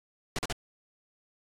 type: noise bursts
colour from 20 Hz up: pink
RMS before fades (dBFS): -31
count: 3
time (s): 0.36-0.524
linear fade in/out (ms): 0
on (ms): 26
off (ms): 43
effects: low-pass 8000 Hz 12 dB/octave + AAC 48 kbps